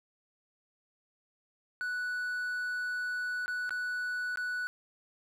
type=tone with dropouts; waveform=triangle; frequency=1480 Hz; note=F#6; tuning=in tune; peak=-30 dBFS; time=1.81-4.67 s; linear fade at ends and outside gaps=0 ms; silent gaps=3.46-3.48 / 3.693-3.707 / 4.358-4.373 s; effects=none